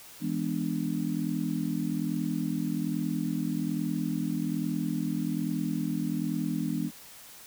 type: chord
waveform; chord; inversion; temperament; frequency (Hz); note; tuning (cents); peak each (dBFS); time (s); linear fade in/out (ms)
sine; E dominant seventh; none; just; 164.81 / 206 / 247.2 / 296.7; E3 / G#3 / B3 / D4; 0 / -14 / +2 / +18; -33; 0.2-6.91; 50
effects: white hiss -49 dBFS RMS until 7.46 s